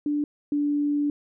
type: tone pair in turn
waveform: sine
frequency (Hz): 293.7 / 291.2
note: D4 / D4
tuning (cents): 0 / -15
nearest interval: unison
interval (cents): 15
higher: first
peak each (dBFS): -22 / -21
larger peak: second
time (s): 0.06-0.24 / 0.52-1.1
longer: second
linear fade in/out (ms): 2
effects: none

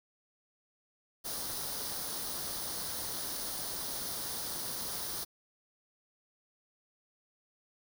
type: noise with comb filter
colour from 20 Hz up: white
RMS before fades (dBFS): -38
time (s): 1.24-5.25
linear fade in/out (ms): 20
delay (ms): 0.2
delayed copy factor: +0.65
effects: none

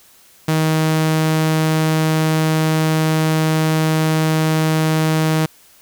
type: tone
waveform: sawtooth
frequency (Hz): 157.8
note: D#3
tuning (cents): +25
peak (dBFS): -10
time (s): 0.48-5.46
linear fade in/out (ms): 5
effects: white hiss -49 dBFS RMS until 5.81 s

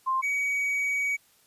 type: tone pair in turn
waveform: sine / triangle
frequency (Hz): 1051 / 2261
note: C6 / C#7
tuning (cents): +7 / +34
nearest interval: octave + minor second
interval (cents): 1327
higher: second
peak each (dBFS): -23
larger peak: neither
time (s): 0.06-0.22 / 0.22-1.17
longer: second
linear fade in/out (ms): 20
effects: white hiss -62 dBFS RMS until 1.46 s + resampled to 32000 Hz

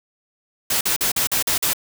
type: noise bursts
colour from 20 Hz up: white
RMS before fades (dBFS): -20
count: 7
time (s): 0.7-1.734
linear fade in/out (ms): 5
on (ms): 110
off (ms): 44
effects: none

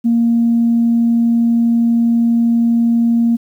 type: tone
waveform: sine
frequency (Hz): 233.1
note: A#3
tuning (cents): 0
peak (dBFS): -9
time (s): 0.04-3.37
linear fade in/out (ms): 20
effects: tanh soft clip ceiling -5 dBFS + 8-bit

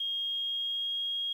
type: tone with pitch glide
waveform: sine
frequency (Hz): 3248 to 3269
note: G#7 to G#7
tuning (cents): -39 to -28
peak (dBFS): -30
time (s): 0-1.33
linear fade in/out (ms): 5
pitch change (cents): +11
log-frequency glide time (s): 0.17-1
effects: 10-bit

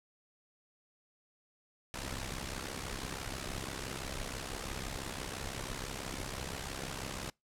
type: noise with amplitude modulation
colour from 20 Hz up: pink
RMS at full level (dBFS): -37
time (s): 1.94-7.3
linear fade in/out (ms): 0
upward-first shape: sine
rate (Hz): 66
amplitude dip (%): 75
effects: noise-tail reverb RT60 0.2 s tail -26 dB re dry + low-pass 10000 Hz 12 dB/octave

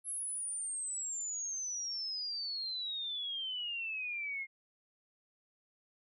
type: exponential sweep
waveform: sine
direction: down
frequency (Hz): 11080 to 2126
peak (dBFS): -36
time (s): 0.04-4.47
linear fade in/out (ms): 50
effects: none

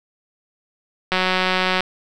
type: click train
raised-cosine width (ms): 0.3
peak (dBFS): -3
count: 128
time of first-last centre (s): 1.12-1.806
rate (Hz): 185
effects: none

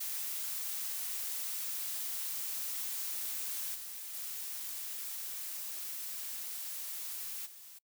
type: noise with level steps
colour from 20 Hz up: blue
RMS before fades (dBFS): -38 / -44 / -41 / -52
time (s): 0-7.79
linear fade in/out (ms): 10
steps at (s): 3.74 / 4.13 / 7.45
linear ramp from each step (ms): 20
effects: noise-tail reverb RT60 0.1 s tail -25 dB re dry

